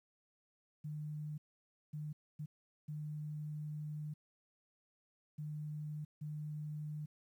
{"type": "tone bursts at uneven times", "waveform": "sine", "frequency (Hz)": 151, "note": "D3", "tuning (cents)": 48, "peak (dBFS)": -40, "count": 6, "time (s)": [[0.84, 1.38], [1.93, 2.13], [2.39, 2.46], [2.88, 4.14], [5.38, 6.05], [6.21, 7.06]], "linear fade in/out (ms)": 10, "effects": ["12-bit"]}